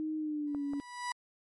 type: tone with pitch glide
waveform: sine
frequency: 311.1 to 283.6 Hz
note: D#4 to C#4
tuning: 0 to +40 cents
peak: -32 dBFS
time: 0-0.8 s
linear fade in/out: 0 ms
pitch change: -160 cents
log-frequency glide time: 0.17-0.64 s
type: tone with exponential growth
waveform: 30% pulse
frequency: 980 Hz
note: B5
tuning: 14 cents flat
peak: -29 dBFS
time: 0.47-1.12 s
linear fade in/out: 2 ms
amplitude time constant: 140 ms
type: clicks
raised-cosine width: 1 ms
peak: -31 dBFS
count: 2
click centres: 0.548 / 0.735 s
effects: MP3 48 kbps